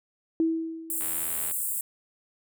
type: tone with exponential decay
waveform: sine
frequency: 325.5 Hz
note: E4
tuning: 22 cents flat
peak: -19 dBFS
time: 0.4-1.32 s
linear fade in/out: 1 ms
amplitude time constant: 200 ms
type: high-pass noise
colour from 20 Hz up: pink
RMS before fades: -30 dBFS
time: 0.9-1.81 s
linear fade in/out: 2 ms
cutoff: 7700 Hz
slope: 96 dB/octave
type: click train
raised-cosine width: 0.3 ms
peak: -24 dBFS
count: 42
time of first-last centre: 1.01-1.511 s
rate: 81.8 Hz
effects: none